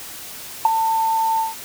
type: tone with ADSR envelope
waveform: sine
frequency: 895 Hz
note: A5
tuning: 29 cents sharp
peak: -6 dBFS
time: 0.65-1.55 s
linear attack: 3 ms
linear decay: 16 ms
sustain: -10 dB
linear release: 160 ms
effects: tanh soft clip ceiling -3 dBFS + white hiss -35 dBFS RMS until 1.64 s